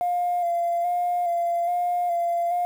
sine tone with vibrato, 698.5 Hz, F5, in tune, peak -20 dBFS, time 0.01-2.65 s, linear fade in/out 0 ms, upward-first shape square, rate 1.2 Hz, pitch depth 24 cents each way, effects tanh soft clip ceiling -17 dBFS + 8-bit

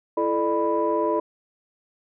sine tone cluster, 334.8 / 435.8 / 600 / 989 Hz, E4 / A4 / D5 / B5, +27 / -17 / +37 / +2 cents, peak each -25 dBFS, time 0.17-1.2 s, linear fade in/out 5 ms, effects tanh soft clip ceiling -11 dBFS

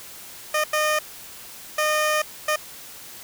15% pulse tone bursts at uneven times, 611 Hz, D#5, 32 cents flat, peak -13 dBFS, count 4, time 0.54-0.64 / 0.73-0.99 / 1.78-2.22 / 2.48-2.56 s, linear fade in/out 5 ms, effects white hiss -41 dBFS RMS until 3.23 s

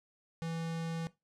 square tone, 164.81 Hz, E3, in tune, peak -36 dBFS, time 0.42-1.07 s, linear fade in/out 0 ms, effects noise-tail reverb RT60 0.2 s tail -17 dB re dry + low-pass 8000 Hz 12 dB/octave

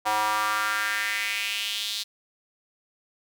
square tone with high-pass filter sweep, 106.8 Hz, G#2, 49 cents sharp, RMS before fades -27 dBFS, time 0.05-2.04 s, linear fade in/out 20 ms, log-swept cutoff 840 to 4000 Hz, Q 3.4, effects none

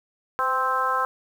harmonic tone with a mistuned harmonic, 261.6 Hz, C4, in tune, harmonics 2 / 3 / 4 / 5 / 6, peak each -31 / -31 / -24 / -25 / -31 dBFS, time 0.39-1.05 s, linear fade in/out 0 ms, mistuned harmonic 2, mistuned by -30 cents, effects 8-bit

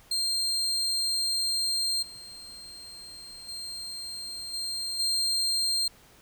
35% pulse tone with level steps, 4186 Hz, C8, in tune, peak -24 / -41 / -34 / -29 / -23 dBFS, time 0.11-5.88 s, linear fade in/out 5 ms, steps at 2.02 / 3.48 / 4.53 / 4.99 s, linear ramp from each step 10 ms, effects pink hiss -56 dBFS RMS until 6.21 s

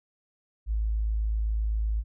sine tone, 53.9 Hz, A1, 35 cents flat, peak -24 dBFS, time 0.66-2.04 s, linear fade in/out 50 ms, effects none

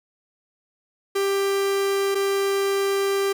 45% pulse tone pair in turn, 394.3 / 394.3 Hz, G4 / G4, +10 / +10 cents, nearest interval unison, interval 0 cents, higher neither, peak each -20 dBFS, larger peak neither, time 1.15-2.15 / 2.15-3.33 s, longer second, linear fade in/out 10 ms, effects none

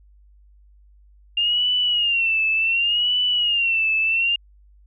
sine tone with vibrato, 2794 Hz, F7, in tune, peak -17 dBFS, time 1.37-4.36 s, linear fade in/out 5 ms, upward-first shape sine, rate 0.68 Hz, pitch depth 110 cents each way, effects added 50 Hz sine -49 dBFS peak until 4.86 s

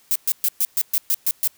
violet noise bursts, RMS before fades -19 dBFS, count 9, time 0.11-1.475 s, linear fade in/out 0 ms, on 45 ms, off 120 ms, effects white hiss -56 dBFS RMS until 1.57 s

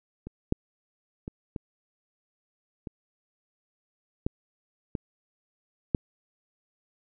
clicks, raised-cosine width 3 ms, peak -25 / -10 / -22 / -20 / -23 / -13 / -17 / -9 dBFS, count 8, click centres 0.27 / 0.524 / 1.279 / 1.562 / 2.872 / 4.265 / 4.952 / 5.948 s, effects none

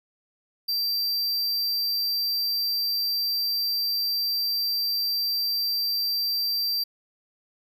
square tone, 4699 Hz, D8, in tune, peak -24 dBFS, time 0.68-6.84 s, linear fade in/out 10 ms, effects none

